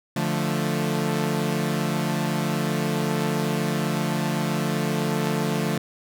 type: chord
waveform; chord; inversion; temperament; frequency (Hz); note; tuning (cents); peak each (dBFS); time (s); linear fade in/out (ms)
sawtooth; D minor; none; equal; 146.83 / 174.61 / 220; D3 / F3 / A3; 0 / 0 / 0; -23; 0.16-5.78; 5
effects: none